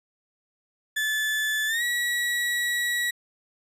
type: tone with pitch glide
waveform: 35% pulse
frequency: 1737 to 1927.3 Hz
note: A6 to B6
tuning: -23 to -43 cents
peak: -22 dBFS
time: 0.96-3.11 s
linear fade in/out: 10 ms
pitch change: +180 cents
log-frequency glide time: 1.67-1.83 s
effects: resampled to 32000 Hz